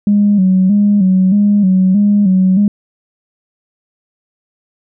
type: tone with vibrato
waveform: sine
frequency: 195.8 Hz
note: G3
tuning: 2 cents flat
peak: -6 dBFS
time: 0.07-2.68 s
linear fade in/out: 2 ms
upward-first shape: square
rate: 1.6 Hz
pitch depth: 80 cents each way
effects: tanh soft clip ceiling -2 dBFS